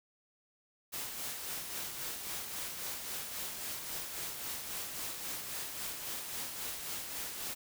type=noise with tremolo; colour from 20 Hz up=white; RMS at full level=-39 dBFS; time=0.92-7.55 s; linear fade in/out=20 ms; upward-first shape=sine; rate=3.7 Hz; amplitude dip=40%; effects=none